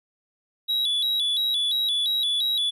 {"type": "tone with vibrato", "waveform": "triangle", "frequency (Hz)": 3640, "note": "A#7", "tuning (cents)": -42, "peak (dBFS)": -20, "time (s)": [0.68, 2.71], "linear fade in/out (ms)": 20, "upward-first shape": "square", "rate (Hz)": 2.9, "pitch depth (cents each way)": 100, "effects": []}